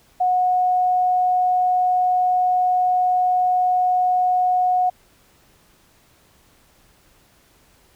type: tone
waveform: sine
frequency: 730 Hz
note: F#5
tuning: 24 cents flat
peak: -15 dBFS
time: 0.2-4.9 s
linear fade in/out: 10 ms
effects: pink hiss -56 dBFS RMS until 7.95 s